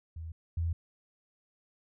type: tone pair in turn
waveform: sine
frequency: 81.3 / 83.59 Hz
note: E2 / E2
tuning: -23 / +25 cents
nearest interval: unison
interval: 48 cents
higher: second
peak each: -38 / -28 dBFS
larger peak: second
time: 0.16-0.32 / 0.57-0.73 s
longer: neither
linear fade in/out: 5 ms
effects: none